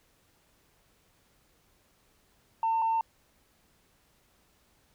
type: tone pair in turn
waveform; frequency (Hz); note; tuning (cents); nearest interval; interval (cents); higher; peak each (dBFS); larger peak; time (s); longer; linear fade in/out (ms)
sine; 902 / 902; A5 / A5; +43 / +43; unison; 0; neither; -23; neither; 2.63-2.82 / 2.82-3.01; neither; 2
effects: tanh soft clip ceiling -21 dBFS + pink hiss -67 dBFS RMS until 4.94 s